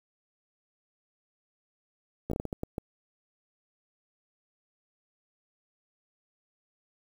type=slowing click train; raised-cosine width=2 ms; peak=-19 dBFS; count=9; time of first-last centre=2.3-2.782 s; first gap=14 ms; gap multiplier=1.4; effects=8-bit